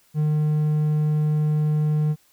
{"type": "tone", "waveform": "triangle", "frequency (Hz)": 152, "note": "D#3", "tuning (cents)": -40, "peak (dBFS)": -16, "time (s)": [0.14, 2.16], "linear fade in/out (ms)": 50, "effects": ["white hiss -60 dBFS RMS until 2.32 s"]}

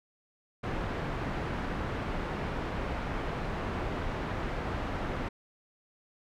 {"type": "low-pass noise", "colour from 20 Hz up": "pink", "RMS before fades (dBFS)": -34, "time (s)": [0.63, 5.29], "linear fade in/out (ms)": 10, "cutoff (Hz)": 1800, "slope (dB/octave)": 12, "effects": []}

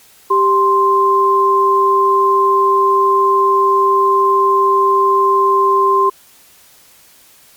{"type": "tone pair together", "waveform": "sine", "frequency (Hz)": [392, 1046.5], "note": ["G4", "C6"], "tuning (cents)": [0, 0], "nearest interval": "octave + perfect fourth", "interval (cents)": 1700, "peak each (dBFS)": [-14, -10], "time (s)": [0.3, 6.1], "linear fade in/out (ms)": 10, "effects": ["white hiss -46 dBFS RMS until 7.56 s", "MP3 96 kbps"]}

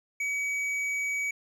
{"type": "tone with hard clipping", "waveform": "sine", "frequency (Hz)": 2270, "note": "C#7", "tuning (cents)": 41, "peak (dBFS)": -29, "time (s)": [0.2, 1.31], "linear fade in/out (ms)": 5, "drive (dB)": 6, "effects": []}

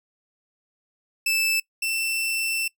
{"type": "tone pair in turn", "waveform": "sawtooth", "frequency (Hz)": [2637, 2678], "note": ["E7", "E7"], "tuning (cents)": [0, 27], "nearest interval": "unison", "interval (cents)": 27, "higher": "second", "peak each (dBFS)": [-17, -20], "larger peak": "first", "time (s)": [[1.26, 1.6], [1.82, 2.68]], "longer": "second", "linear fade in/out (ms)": 5, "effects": ["noise-tail reverb RT60 0.1 s tail -23 dB re dry"]}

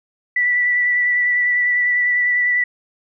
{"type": "tone with vibrato", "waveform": "sine", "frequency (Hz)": 1965, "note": "B6", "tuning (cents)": -9, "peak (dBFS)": -14, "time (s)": [0.36, 2.64], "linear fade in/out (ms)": 5, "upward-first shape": "sine", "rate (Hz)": 10, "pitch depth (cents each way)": 15, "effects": []}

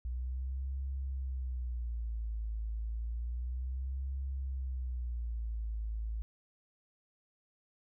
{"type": "tone with vibrato", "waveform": "sine", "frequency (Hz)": 60.4, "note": "B1", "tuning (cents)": -38, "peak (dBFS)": -34, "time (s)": [0.05, 6.22], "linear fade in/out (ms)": 0, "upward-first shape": "sine", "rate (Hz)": 0.3, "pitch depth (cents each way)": 180, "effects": []}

